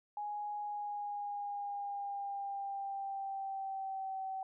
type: tone with pitch glide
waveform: sine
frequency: 830.6 to 766.1 Hz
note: G#5 to G5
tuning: 0 to -40 cents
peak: -37 dBFS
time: 0.17-4.43 s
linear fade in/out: 2 ms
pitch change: -140 cents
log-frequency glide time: 0.6-4.24 s
effects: none